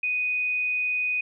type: tone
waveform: sine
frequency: 2489 Hz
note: D#7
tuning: in tune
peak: -23 dBFS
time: 0.03-1.21 s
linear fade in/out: 5 ms
effects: none